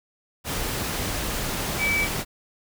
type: tone in noise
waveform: sine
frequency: 2301 Hz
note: D7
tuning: 36 cents flat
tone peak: -21 dBFS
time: 1.78-2.08 s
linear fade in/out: 50 ms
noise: pink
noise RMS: -28 dBFS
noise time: 0.44-2.25 s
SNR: +4 dB
effects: none